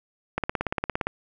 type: click train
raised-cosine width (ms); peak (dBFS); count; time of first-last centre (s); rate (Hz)
0.5; -10; 13; 0.38-1.07; 17.4
effects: none